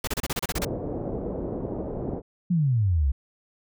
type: noise bursts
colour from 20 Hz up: pink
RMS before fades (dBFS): -27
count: 10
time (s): 0.04-0.65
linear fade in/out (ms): 5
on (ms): 34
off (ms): 30
type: low-pass noise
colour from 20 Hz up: white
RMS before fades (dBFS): -31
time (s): 0.54-2.22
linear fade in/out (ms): 50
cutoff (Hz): 540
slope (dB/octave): 24
type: exponential sweep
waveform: sine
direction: down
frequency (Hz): 185 to 62.9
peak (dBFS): -19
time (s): 2.5-3.12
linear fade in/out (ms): 10
effects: none